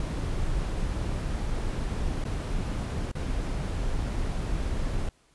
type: noise with dropouts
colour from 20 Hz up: brown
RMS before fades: -29 dBFS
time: 0-5.09 s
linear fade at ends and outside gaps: 2 ms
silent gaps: 2.241-2.251 / 3.116-3.152 s
effects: pink hiss -64 dBFS RMS until 5.34 s + resampled to 24000 Hz